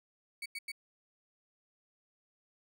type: tone bursts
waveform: 35% pulse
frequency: 2243 Hz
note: C#7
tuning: 20 cents sharp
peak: -36 dBFS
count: 3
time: 0.42-0.718 s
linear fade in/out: 5 ms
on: 38 ms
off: 92 ms
effects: none